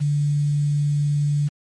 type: tone with quantisation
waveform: sine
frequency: 146 Hz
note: D3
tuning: 10 cents flat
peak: -17 dBFS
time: 0-1.49 s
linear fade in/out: 20 ms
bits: 7
effects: MP3 48 kbps